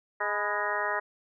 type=harmonic tone with a mistuned harmonic; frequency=207.7 Hz; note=G#3; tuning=in tune; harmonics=2 / 3 / 4 / 5 / 6 / 7 / 8 / 9; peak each=-38 / -35 / -36 / -34 / -35 / -37 / -36 / -33 dBFS; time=0.2-1 s; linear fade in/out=10 ms; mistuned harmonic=5; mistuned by=-63 cents; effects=none